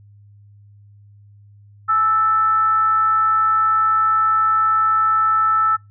sine tone with frequency modulation, 1315 Hz, E6, 5 cents flat, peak -13 dBFS, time 1.88-5.77 s, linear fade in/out 20 ms, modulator 466 Hz, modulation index 0.23, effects noise-tail reverb RT60 0.2 s tail -24 dB re dry + added 102 Hz sine -44 dBFS peak until 5.9 s

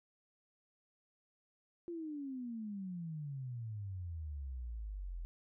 sine exponential sweep, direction down, 350 to 40.91 Hz, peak -40 dBFS, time 1.88-5.25 s, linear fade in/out 0 ms, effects none

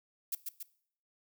violet noise with echo, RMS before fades -34 dBFS, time 0.32-0.35 s, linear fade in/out 5 ms, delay 140 ms, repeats 2, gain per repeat -4 dB, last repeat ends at 0.63 s, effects noise-tail reverb RT60 0.6 s tail -19 dB re dry

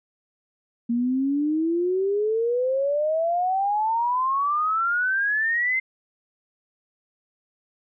sine exponential sweep, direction up, 231.8 to 2093 Hz, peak -20 dBFS, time 0.89-5.8 s, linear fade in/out 10 ms, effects none

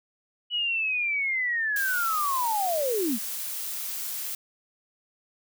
sine linear sweep, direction down, 2953 to 196 Hz, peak -24 dBFS, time 0.5-3.19 s, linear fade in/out 50 ms
blue noise, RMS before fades -33 dBFS, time 1.76-4.35 s, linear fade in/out 2 ms
effects none

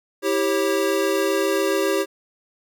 square tone cluster, 325.8 / 393.1 / 545 Hz, E4 / G4 / C#5, -20 / +5 / -29 cents, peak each -26 / -22 / -25 dBFS, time 0.22-2.06 s, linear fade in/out 50 ms, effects none

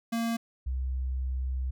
square / sine tone pair in turn, 230.3 / 64.51 Hz, A#3 / C2, -21 / -24 cents, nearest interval octave + minor seventh, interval 2203 cents, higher first, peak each -28 dBFS, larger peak neither, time 0.12-0.37 / 0.66-1.71 s, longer second, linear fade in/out 10 ms, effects none

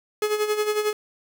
45% pulse tone with tremolo, 423.1 Hz, G#4, 32 cents sharp, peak -19 dBFS, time 0.22-0.93 s, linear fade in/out 2 ms, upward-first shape sine, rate 11 Hz, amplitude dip 65%, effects none

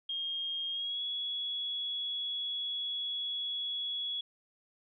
sine tone with pitch glide, 3234 to 3365 Hz, G#7 to G#7, -47 to +22 cents, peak -33 dBFS, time 0.09-4.21 s, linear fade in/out 5 ms, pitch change +69 cents, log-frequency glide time 0.71-1.02 s, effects none

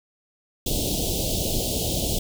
pink band-stop noise, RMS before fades -25 dBFS, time 0.66-2.19 s, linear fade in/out 5 ms, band 710 to 3000 Hz, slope 48 dB/octave, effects none

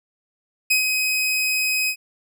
sawtooth tone with ADSR envelope, 2524 Hz, D#7, 24 cents sharp, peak -11 dBFS, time 0.7-1.96 s, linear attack 11 ms, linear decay 110 ms, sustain -5 dB, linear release 73 ms, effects none

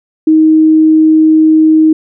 sine tone, 314.5 Hz, D#4, 19 cents sharp, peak -3 dBFS, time 0.27-1.93 s, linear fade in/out 5 ms, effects none

